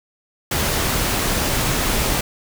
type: noise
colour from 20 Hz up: pink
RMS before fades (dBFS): -20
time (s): 0.51-2.21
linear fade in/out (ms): 5
effects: none